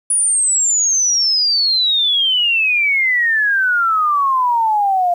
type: exponential sweep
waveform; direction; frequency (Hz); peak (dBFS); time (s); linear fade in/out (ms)
sine; down; 9850 to 690; -12; 0.1-5.14; 5
effects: 8-bit